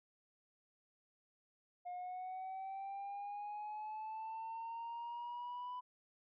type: linear sweep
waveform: sine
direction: up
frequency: 712 to 997 Hz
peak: -40 dBFS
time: 1.85-5.81 s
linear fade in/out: 20 ms
effects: tanh soft clip ceiling -41 dBFS